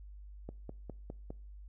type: click train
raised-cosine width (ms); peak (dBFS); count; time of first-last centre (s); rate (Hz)
2; -29; 5; 0.49-1.305; 4.91
effects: noise-tail reverb RT60 0.5 s tail -24 dB re dry + added 50 Hz sine -47 dBFS peak until 1.68 s